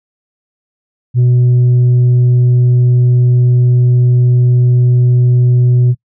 sine tone, 123.47 Hz, B2, in tune, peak -3 dBFS, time 1.14-5.95 s, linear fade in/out 50 ms, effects noise-tail reverb RT60 0.1 s tail -24 dB re dry + tanh soft clip ceiling -5 dBFS

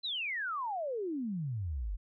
sine exponential sweep, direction down, 4144 to 42.86 Hz, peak -33 dBFS, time 0.03-1.97 s, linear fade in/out 20 ms, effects none

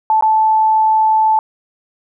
sine tone with dropouts, 874 Hz, A5, 12 cents flat, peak -9 dBFS, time 0.1-1.39 s, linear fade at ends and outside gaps 1 ms, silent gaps 0.21-0.224 s, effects none

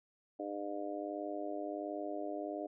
harmonic tone, 101.4 Hz, G#2, 41 cents flat, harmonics 3 / 4 / 5 / 6 / 7, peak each -42 / -45 / -49 / -42 / -45 dBFS, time 0.39-2.67 s, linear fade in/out 10 ms, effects none

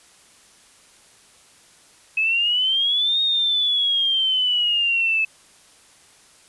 sine exponential two-way sweep, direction up then down, 2571 to 3729 to 2603 Hz, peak -17 dBFS, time 2.17-5.25 s, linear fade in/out 5 ms, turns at 3.21 s, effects white hiss -52 dBFS RMS until 6.48 s + resampled to 24000 Hz

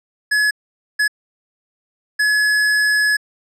square tone bursts at uneven times, 1698 Hz, G#6, 38 cents sharp, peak -14 dBFS, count 3, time 0.31-0.51 / 0.99-1.08 / 2.19-3.17 s, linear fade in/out 10 ms, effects low-pass 9000 Hz 12 dB/octave

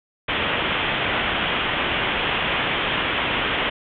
white low-pass noise, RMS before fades -23 dBFS, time 0.28-3.7 s, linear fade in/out 10 ms, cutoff 3400 Hz, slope 96 dB/octave, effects none

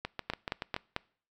two click trains, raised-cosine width 0.3 ms, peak -18 / -15 dBFS, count 6 / 4, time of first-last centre 0.05-0.764 / 0.3-0.964 s, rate 7 / 4.52 Hz, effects noise-tail reverb RT60 0.5 s tail -24 dB re dry

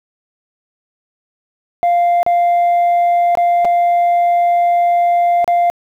sine tone with dropouts, 697 Hz, F5, 4 cents flat, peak -7 dBFS, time 1.83-5.7 s, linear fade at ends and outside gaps 0 ms, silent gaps 2.23-2.264 / 3.352-3.373 / 3.647-3.652 / 5.444-5.478 s, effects tanh soft clip ceiling -9 dBFS + 8-bit

